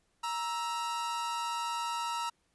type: tone pair together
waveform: 45% pulse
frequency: 939.7 / 1318.5 Hz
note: A#5 / E6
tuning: +14 / 0 cents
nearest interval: tritone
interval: 586 cents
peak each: -34 / -37 dBFS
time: 0.23-2.3 s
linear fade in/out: 10 ms
effects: pink hiss -74 dBFS RMS until 2.54 s + resampled to 24000 Hz